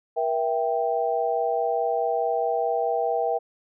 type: chord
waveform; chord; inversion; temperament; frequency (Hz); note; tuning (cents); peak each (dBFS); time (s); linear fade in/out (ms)
sine; E diminished; second; equal with one note detuned; 477.1 / 659.3 / 784; Bb4 / E5 / G5; +40 / 0 / 0; -26; 0.16-3.39; 20
effects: none

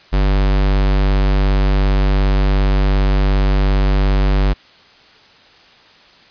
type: tone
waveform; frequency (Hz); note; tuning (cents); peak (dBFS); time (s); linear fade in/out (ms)
square; 48.65; G1; -12; -12; 0.12-4.54; 20
effects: white hiss -46 dBFS RMS until 6.3 s + resampled to 11025 Hz

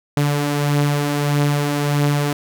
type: beating tone pair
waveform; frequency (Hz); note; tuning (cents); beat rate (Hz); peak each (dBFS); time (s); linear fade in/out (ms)
sawtooth; 143.9 / 145.5; D3 / D3; -35 / -16; 1.6; -20 / -13; 0.17-2.33; 2
effects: none

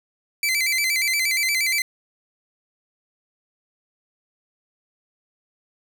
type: tone with vibrato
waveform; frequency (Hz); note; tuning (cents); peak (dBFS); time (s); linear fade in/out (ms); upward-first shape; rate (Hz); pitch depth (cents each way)
sawtooth; 2185; C#7; -26; -16; 0.43-1.82; 2; square; 8.5; 100
effects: none

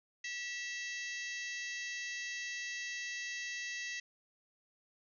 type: harmonic tone with a mistuned harmonic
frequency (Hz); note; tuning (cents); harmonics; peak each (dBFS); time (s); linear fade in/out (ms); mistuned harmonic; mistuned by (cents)
649; E5; -27; 3 / 4 / 5 / 6 / 7 / 8 / 9 / 10; -41 / -45 / -52 / -51 / -52 / -53 / -52 / -50; 0.24-4; 5; 4; +39
effects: none

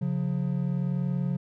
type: tone pair together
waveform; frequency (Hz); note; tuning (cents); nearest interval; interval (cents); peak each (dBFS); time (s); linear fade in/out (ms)
triangle; 138.59 / 179.27; C#3 / F3; 0 / +46; major third; 446; -26; 0.01-1.37; 10
effects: none

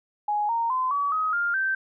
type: tone with pitch steps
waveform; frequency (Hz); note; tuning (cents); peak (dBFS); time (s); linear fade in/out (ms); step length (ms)
sine; 834 / 925.4 / 1026.8 / 1139.3 / 1264.1 / 1402.6 / 1556.3; G#5 / A#5 / C6 / C#6 / D#6 / F6 / G6; +7 / -13 / -33 / +47 / +27 / +7 / -13; -22; 0.28-1.75; 5; 210
effects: none

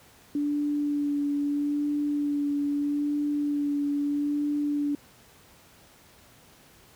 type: tone with vibrato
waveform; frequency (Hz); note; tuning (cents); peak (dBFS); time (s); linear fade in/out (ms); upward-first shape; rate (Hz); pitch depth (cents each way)
sine; 290; D4; -22; -24; 0.35-4.95; 2; sine; 0.78; 16
effects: pink hiss -55 dBFS RMS until 6.95 s + high-pass 60 Hz 12 dB/octave

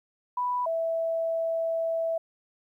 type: tone pair in turn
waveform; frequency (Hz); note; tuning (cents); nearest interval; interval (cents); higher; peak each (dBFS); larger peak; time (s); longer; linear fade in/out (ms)
sine; 987.8 / 657.6; B5 / E5; 0 / -4; perfect fifth; 704; first; -25; neither; 0.37-0.66 / 0.66-2.18; second; 5
effects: 11-bit

